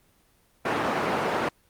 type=band-pass noise; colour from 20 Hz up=white; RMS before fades=-26 dBFS; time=0.65-1.49 s; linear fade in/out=5 ms; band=170 to 1200 Hz; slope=12 dB/octave; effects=pink hiss -63 dBFS RMS until 1.69 s + Opus 24 kbps